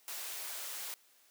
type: high-pass noise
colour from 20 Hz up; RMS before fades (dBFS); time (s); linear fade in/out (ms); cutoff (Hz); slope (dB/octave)
white; -42; 0.08-0.94; 0; 490; 12
effects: white hiss -66 dBFS RMS until 1.3 s + high-pass 300 Hz 12 dB/octave